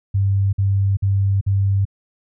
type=tone bursts; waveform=sine; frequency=98.4 Hz; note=G2; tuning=7 cents sharp; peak=-14 dBFS; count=4; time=0.14-1.853 s; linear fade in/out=10 ms; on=390 ms; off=51 ms; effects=none